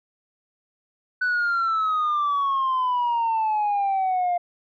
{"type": "exponential sweep", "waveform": "sine", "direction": "down", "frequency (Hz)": [1500, 698.5], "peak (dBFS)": -18, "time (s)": [1.21, 4.38], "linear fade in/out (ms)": 10, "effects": ["tanh soft clip ceiling -18 dBFS"]}